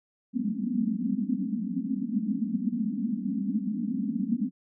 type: band-pass noise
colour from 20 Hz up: pink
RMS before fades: -29 dBFS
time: 0.33-4.51 s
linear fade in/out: 50 ms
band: 190 to 270 Hz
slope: 96 dB/octave
effects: none